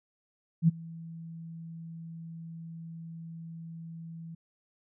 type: tone with ADSR envelope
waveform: sine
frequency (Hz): 164.81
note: E3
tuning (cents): 0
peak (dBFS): -16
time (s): 0.62-4.35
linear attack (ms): 62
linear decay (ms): 19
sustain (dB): -24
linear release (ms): 7
effects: none